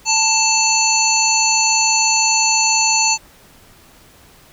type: harmonic tone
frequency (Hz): 883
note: A5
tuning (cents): +6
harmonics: 1 / 3 / 5 / 7 / 8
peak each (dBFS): -19 / -19 / -19 / -19 / -19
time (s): 0.05-3.18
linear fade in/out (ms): 50
effects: pink hiss -47 dBFS RMS until 4.52 s